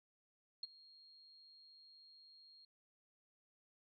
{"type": "tone with ADSR envelope", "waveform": "sine", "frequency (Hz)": 4251, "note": "C8", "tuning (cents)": 27, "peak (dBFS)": -38, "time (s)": [0.63, 2.65], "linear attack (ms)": 4, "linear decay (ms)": 22, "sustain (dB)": -22, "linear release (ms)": 4, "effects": []}